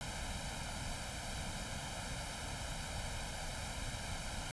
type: noise with comb filter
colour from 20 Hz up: pink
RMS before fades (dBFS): -42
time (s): 0.01-4.51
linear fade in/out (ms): 0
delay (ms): 1.3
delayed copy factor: +0.8
effects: resampled to 24000 Hz